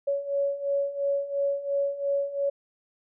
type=beating tone pair; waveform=sine; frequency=559 / 561.9 Hz; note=C#5 / C#5; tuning=+14 / +23 cents; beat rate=2.9 Hz; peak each=-30 / -26 dBFS; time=0.07-2.5 s; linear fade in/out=10 ms; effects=none